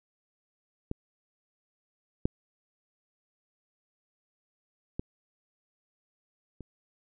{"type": "clicks", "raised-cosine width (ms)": 3, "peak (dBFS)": [-19, -12, -19, -29], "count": 4, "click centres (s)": [0.914, 2.255, 4.995, 6.607], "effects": []}